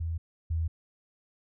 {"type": "tone pair in turn", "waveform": "sine", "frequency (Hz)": [82.41, 81.46], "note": ["E2", "E2"], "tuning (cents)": [0, -20], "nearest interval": "unison", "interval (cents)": 20, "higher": "first", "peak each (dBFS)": [-29, -26], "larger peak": "second", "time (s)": [[0, 0.18], [0.5, 0.68]], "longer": "neither", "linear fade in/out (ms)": 10, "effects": []}